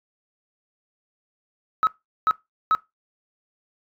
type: tone bursts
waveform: sine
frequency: 1287 Hz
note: E6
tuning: 42 cents flat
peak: -14 dBFS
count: 3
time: 1.83-2.75 s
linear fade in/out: 0 ms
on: 40 ms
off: 400 ms
effects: noise-tail reverb RT60 0.2 s tail -20 dB re dry + tanh soft clip ceiling -12 dBFS